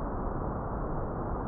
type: low-pass noise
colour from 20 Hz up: pink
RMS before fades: -33 dBFS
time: 0-1.47 s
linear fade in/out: 0 ms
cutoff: 1300 Hz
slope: 48 dB/octave
effects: none